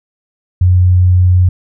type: tone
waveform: sine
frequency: 90.6 Hz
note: F#2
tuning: 36 cents flat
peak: -5 dBFS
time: 0.61-1.49 s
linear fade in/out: 5 ms
effects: none